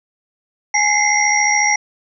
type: tone cluster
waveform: sine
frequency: 835 / 2046 / 2120 / 5690 Hz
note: G#5 / C7 / C7 / F8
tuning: +9 / -39 / +22 / +31 cents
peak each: -18 dBFS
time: 0.74-1.76 s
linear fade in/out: 5 ms
effects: none